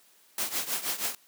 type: noise with tremolo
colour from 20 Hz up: white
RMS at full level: -28 dBFS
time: 0.38-1.15 s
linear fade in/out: 2 ms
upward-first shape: triangle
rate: 6.3 Hz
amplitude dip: 85%
effects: white hiss -61 dBFS RMS until 1.27 s + high-pass 200 Hz 12 dB/octave